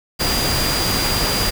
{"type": "tone in noise", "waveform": "sine", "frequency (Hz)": 4802, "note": "D8", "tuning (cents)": 38, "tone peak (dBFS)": -22, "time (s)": [0.19, 1.51], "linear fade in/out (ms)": 20, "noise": "pink", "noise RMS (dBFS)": -20, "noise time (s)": [0.19, 1.51], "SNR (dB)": -5, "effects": []}